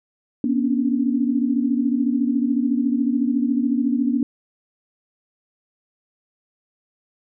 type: tone cluster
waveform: sine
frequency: 239.8 / 273.6 / 287.6 Hz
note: A#3 / C#4 / D4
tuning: +49 / -23 / -36 cents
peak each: -20 / -23 / -23 dBFS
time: 0.44-4.23 s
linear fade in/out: 2 ms
effects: none